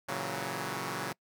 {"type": "chord", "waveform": "5% pulse", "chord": "F# dominant seventh", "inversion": "first", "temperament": "equal with one note detuned", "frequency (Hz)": [115.6, 138.59, 164.81, 185], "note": ["A#2", "C#3", "E3", "F#3"], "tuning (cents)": [-14, 0, 0, 0], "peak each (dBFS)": [-30, -27, -30, -27], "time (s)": [0.08, 1.13], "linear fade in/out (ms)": 10, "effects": ["noise-tail reverb RT60 0.1 s tail -25 dB re dry"]}